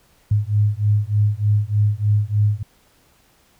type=beating tone pair; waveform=sine; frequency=102.9 / 106.2 Hz; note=G#2 / G#2; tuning=-16 / +39 cents; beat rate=3.3 Hz; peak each=-18 dBFS; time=0.31-2.63 s; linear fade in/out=5 ms; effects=pink hiss -57 dBFS RMS until 3.59 s